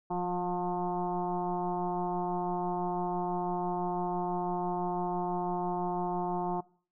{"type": "tone with frequency modulation", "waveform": "sine", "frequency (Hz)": 534, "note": "C5", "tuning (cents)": 35, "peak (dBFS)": -29, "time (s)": [0.1, 6.61], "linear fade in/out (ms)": 10, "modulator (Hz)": 179, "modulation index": 2.5, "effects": ["noise-tail reverb RT60 0.5 s tail -22 dB re dry"]}